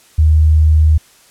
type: tone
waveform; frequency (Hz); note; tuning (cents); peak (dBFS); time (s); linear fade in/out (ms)
sine; 77.78; D#2; 0; -6; 0.18-0.98; 10
effects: white hiss -47 dBFS RMS until 1.3 s + low-pass 11000 Hz 12 dB/octave